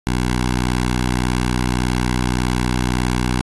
10% pulse tone with notch filter, 61.74 Hz, B1, in tune, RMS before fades -19 dBFS, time 0.07-3.41 s, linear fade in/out 0 ms, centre 480 Hz, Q 1.8, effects AAC 32 kbps

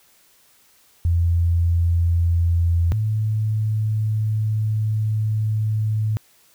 sine tone pair in turn, 85.2 / 108.22 Hz, F2 / A2, -42 / -28 cents, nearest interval major third, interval 414 cents, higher second, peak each -15 / -18 dBFS, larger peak first, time 1.05-2.92 / 2.92-6.17 s, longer second, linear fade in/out 0 ms, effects white hiss -56 dBFS RMS until 6.54 s

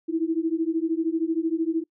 sine beating tone pair, 319.6 / 332.6 Hz, D#4 / E4, +47 / +16 cents, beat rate 13 Hz, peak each -25 / -25 dBFS, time 0.08-1.84 s, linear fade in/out 20 ms, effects noise-tail reverb RT60 0.1 s tail -25 dB re dry

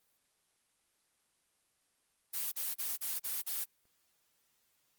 blue noise bursts, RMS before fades -36 dBFS, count 6, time 2.33-3.65 s, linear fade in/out 20 ms, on 190 ms, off 36 ms, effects white hiss -75 dBFS RMS until 4.98 s + Opus 24 kbps

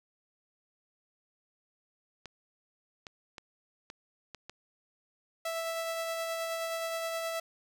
clicks, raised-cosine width 0.2 ms, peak -26 dBFS, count 6, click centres 2.257 / 3.068 / 3.382 / 3.901 / 4.347 / 4.496 s
sawtooth tone with tremolo, 659 Hz, E5, 1 cent flat, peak -28 dBFS, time 5.45-7.4 s, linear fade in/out 5 ms, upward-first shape sine, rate 9.5 Hz, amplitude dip 25%
effects none

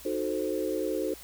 sine chord, D# diminished seventh, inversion none, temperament equal, 311.1 / 370 / 440 / 523.3 Hz, D#4 / F#4 / A4 / C5, 0 / 0 / 0 / 0 cents, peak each -33 dBFS, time 0.05-1.14 s, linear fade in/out 5 ms, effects added 60 Hz sine -54 dBFS peak until 1.23 s + white hiss -48 dBFS RMS until 1.23 s

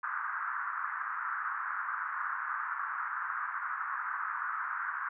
pink band-pass noise, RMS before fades -36 dBFS, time 0.03-5.09 s, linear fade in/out 5 ms, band 1100 to 1600 Hz, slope 48 dB/octave, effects none

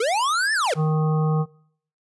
square linear two-way sweep, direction up then down, 415.5 to 1800 to 415.5 Hz, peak -20 dBFS, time 0-0.74 s, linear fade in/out 5 ms, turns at 0.53 s
harmonic tone, 155.56 Hz, D#3, in tune, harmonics 1 / 3 / 5 / 7 / 8, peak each -18 / -28 / -32 / -35 / -36 dBFS, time 0.75-1.46 s, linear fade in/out 50 ms
effects noise-tail reverb RT60 0.6 s tail -22 dB re dry + resampled to 24000 Hz

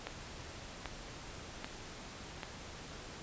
click train, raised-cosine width 0.3 ms, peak -23 dBFS, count 4, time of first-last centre 0.07-2.432 s, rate 1.27 Hz, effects pink hiss -48 dBFS RMS until 3.22 s + resampled to 16000 Hz

